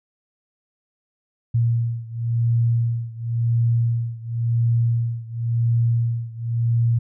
sine beating tone pair, 116.54 / 117.48 Hz, A#2 / A#2, 0 / +14 cents, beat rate 0.94 Hz, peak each -20 / -22 dBFS, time 1.54-6.99 s, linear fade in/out 10 ms, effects none

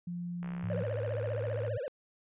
sine tone, 174.61 Hz, F3, in tune, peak -35 dBFS, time 0.07-0.83 s, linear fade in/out 5 ms
click train, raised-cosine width 0.5 ms, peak -32 dBFS, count 84, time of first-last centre 0.43-1.68 s, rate 66.4 Hz
sine tone with pitch glide, 107.5 to 108.56 Hz, A2 to A2, -40 to -23 cents, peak -34 dBFS, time 0.63-1.78 s, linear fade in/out 10 ms, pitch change +17 cents, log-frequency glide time 0.86-1.53 s
triangle tone with vibrato, 537 Hz, C5, 45 cents sharp, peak -32 dBFS, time 0.7-1.88 s, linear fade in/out 0 ms, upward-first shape triangle, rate 15 Hz, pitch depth 270 cents each way
effects resampled to 8000 Hz

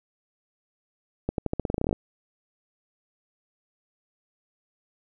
accelerating click train, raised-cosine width 2 ms, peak -12 dBFS, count 15, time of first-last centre 1.29-1.929 s, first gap 92 ms, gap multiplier 0.88, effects none

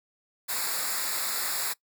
white noise with comb filter, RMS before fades -30 dBFS, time 0.48-1.74 s, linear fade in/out 20 ms, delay 0.33 ms, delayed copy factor -0.8, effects noise-tail reverb RT60 0.1 s tail -21 dB re dry

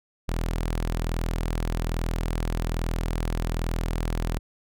sawtooth tone, 41.2 Hz, E1, in tune, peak -21 dBFS, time 0.28-4.39 s, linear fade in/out 10 ms, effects none

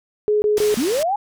sine tone bursts, 420.9 Hz, G#4, 23 cents sharp, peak -14 dBFS, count 3, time 0.28-0.742 s, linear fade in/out 0 ms, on 140 ms, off 21 ms
white low-pass noise, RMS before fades -30 dBFS, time 0.57-1.03 s, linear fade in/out 2 ms, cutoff 8600 Hz, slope 12 dB/octave
sine linear sweep, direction up, 206.7 to 849 Hz, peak -17 dBFS, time 0.77-1.16 s, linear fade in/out 5 ms
effects none

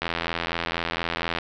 click train, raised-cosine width 0.3 ms, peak -9 dBFS, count 116, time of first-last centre 0.02-1.386 s, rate 84.2 Hz, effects low-pass 5000 Hz 12 dB/octave

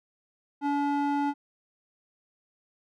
square tone with band-pass filter, 286.1 Hz, D4, 45 cents flat, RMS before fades -27 dBFS, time 0.61-1.34 s, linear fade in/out 50 ms, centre 630 Hz, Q 2.7, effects none

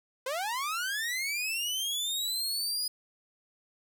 sawtooth linear sweep, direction up, 493.9 to 4978 Hz, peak -27 dBFS, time 0.26-2.88 s, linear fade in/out 5 ms, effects none

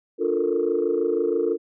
sine chord, Bb major seventh, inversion first, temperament equal with one note detuned, 293.7 / 351.3 / 440 / 466.2 Hz, D4 / F4 / A4 / Bb4, 0 / +10 / 0 / 0 cents, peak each -29 / -24 / -23 / -25 dBFS, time 0.18-1.58 s, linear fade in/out 50 ms, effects tanh soft clip ceiling -12 dBFS

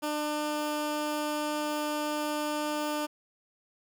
15% pulse tone, 299.7 Hz, D4, 35 cents sharp, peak -23 dBFS, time 0.02-3.07 s, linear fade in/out 20 ms, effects none

